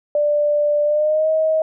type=tone with pitch glide; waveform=sine; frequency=590 to 632.3 Hz; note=D5 to D#5; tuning=+8 to +28 cents; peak=-14 dBFS; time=0.15-1.62 s; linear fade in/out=2 ms; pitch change=+120 cents; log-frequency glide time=0.84-1.3 s; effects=none